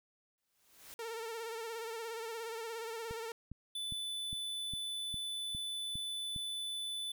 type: noise with exponential growth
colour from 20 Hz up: white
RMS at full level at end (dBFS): -49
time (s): 0.38-0.94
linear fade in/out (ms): 0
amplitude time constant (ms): 120
type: tone with vibrato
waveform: sawtooth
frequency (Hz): 454.6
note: A#4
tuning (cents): -43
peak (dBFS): -36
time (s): 0.99-3.32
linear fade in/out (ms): 2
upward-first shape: sine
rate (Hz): 17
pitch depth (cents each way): 54
type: click train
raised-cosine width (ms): 5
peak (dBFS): -33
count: 9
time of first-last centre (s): 3.11-6.362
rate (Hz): 2.46
type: tone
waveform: square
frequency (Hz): 3494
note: A7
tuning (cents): -13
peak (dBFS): -38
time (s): 3.75-7.12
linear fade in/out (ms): 5
effects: none